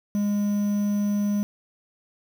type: tone with quantisation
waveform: triangle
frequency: 205.2 Hz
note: G#3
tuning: 21 cents flat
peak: -19 dBFS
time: 0.15-1.43 s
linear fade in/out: 0 ms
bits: 7
effects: none